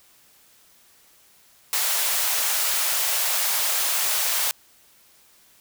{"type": "high-pass noise", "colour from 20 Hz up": "white", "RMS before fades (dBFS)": -23, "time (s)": [1.73, 4.51], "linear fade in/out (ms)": 0, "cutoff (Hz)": 570, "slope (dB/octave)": 24, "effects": ["white hiss -56 dBFS RMS until 5.6 s"]}